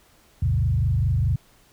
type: tone with frequency modulation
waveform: sine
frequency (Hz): 100.4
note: G2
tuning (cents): +42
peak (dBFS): -18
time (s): 0.42-1.36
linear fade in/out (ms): 5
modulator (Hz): 24.7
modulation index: 1.5
effects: pink hiss -57 dBFS RMS until 1.72 s